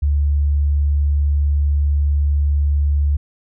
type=tone; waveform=sine; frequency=72.3 Hz; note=D2; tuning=27 cents flat; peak=-13 dBFS; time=0.02-3.17 s; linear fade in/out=10 ms; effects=none